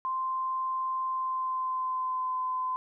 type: tone with pitch glide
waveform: sine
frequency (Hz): 1043 to 1023.9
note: C6 to C6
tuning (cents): -6 to -38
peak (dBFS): -28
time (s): 0.05-2.76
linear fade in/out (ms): 0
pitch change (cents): -32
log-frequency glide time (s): 1.05-2.38
effects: none